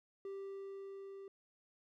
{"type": "tone with level ramp", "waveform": "triangle", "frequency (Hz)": 392, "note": "G4", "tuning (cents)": 0, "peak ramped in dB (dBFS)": [-40, -46], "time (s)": [0.25, 1.28], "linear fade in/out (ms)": 2, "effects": []}